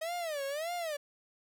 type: tone with vibrato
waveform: 45% pulse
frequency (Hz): 622.3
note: D#5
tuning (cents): 0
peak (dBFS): -34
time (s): 0.01-0.97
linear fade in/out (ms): 10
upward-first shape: sine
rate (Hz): 1.7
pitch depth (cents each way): 220
effects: none